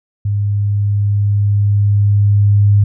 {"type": "tone with level ramp", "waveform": "sine", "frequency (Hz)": 102.1, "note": "G#2", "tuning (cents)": -29, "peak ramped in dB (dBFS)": [-13, -6], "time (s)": [0.25, 2.84], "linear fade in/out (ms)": 5, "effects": []}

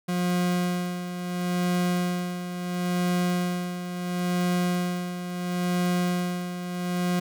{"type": "tone with tremolo", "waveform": "40% pulse", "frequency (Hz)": 178.2, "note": "F3", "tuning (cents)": 35, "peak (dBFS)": -21, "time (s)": [0.08, 7.2], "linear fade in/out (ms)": 10, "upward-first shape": "sine", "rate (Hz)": 0.73, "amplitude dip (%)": 65, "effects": []}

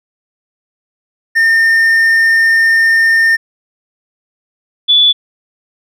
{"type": "tone pair in turn", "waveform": ["triangle", "sine"], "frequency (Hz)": [1815, 3453], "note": ["A#6", "A7"], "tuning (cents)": [-47, -33], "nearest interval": "major seventh", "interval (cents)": 1114, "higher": "second", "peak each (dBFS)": -5, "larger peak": "neither", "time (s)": [[1.35, 3.37], [4.88, 5.13]], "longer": "first", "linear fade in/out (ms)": 20, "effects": []}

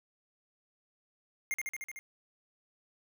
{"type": "tone with echo", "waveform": "square", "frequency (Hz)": 2119, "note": "C7", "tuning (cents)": 21, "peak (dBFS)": -31, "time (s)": [1.51, 1.54], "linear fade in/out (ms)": 0, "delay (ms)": 75, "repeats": 6, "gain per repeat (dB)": -2, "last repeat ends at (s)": 1.99, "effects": []}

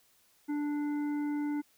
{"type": "harmonic tone", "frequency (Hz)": 293.7, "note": "D4", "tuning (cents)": 0, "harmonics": [1, 3, 5, 7], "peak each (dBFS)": [-30, -45, -51, -52], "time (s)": [0.48, 1.62], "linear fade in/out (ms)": 20, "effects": ["white hiss -67 dBFS RMS until 1.77 s"]}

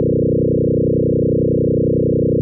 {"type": "tone with frequency modulation", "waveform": "sine", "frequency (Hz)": 303.4, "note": "D#4", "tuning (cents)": -44, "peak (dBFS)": -12, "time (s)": [0, 2.41], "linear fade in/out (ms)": 0, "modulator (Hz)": 31, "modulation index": 6.6, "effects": []}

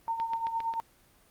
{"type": "tone with tremolo", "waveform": "sine", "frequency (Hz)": 912, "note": "A#5", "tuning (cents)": -38, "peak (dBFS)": -26, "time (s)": [0.08, 0.8], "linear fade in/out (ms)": 0, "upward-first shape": "triangle", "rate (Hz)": 8.7, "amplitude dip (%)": 70}
{"type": "click train", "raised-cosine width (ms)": 0.3, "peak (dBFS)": -25, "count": 5, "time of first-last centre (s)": [0.2, 0.738], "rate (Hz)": 7.43}
{"effects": ["pink hiss -62 dBFS RMS until 1.3 s", "Opus 24 kbps"]}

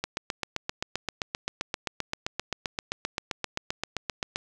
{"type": "click train", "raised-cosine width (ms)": 0.2, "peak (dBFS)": -11, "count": 34, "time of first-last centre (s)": [0.04, 4.359], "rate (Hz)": 7.64, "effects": []}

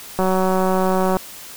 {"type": "click train", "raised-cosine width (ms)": 1, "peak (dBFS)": -6, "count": 184, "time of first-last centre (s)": [0.19, 1.169], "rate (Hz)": 187, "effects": ["white hiss -37 dBFS RMS until 1.56 s"]}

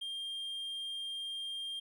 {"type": "tone", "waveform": "triangle", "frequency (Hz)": 3201, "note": "G7", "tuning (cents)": 36, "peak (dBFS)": -36, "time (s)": [0.01, 1.8], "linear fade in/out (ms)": 10, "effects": []}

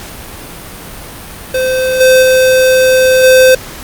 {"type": "tone with level steps", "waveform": "square", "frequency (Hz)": 516, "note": "C5", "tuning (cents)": -24, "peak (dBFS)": [-11, -4, -6, -3], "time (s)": [1.54, 3.55], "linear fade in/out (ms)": 5, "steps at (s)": [2, 2.22, 3.23], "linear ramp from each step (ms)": 10, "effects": ["pink hiss -28 dBFS RMS until 3.83 s", "Opus 48 kbps"]}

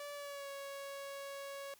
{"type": "tone with pitch glide", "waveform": "sawtooth", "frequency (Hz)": [578, 556.1], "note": ["D5", "C#5"], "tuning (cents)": [-28, 5], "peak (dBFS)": -40, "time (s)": [0, 1.74], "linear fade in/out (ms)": 2, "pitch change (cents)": -67, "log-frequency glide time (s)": [0.13, 0.49], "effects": ["white hiss -65 dBFS RMS until 1.79 s"]}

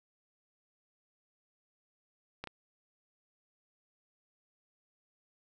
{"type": "clicks", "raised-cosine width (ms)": 0.3, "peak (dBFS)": [-23, -27], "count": 2, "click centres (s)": [2.44, 2.473], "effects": []}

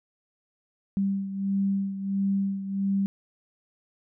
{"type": "beating tone pair", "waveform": "sine", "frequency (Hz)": [196, 197.5], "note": ["G3", "G3"], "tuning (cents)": [0, 13], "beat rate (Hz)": 1.5, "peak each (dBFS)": [-25, -31], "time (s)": [0.97, 3.06], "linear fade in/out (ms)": 0, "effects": []}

